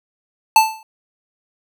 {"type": "tone with exponential decay", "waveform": "square", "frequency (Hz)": 880, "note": "A5", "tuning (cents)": 0, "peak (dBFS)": -5, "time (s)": [0.56, 0.83], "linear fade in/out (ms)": 2, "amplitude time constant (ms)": 58, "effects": []}